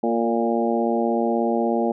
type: harmonic tone with a mistuned harmonic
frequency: 116.54 Hz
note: A#2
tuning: in tune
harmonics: 2 / 3 / 4 / 5 / 6 / 7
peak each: -23 / -25 / -26 / -27 / -28 / -28 dBFS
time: 0.03-1.92 s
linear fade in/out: 5 ms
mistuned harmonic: 4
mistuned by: -22 cents
effects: none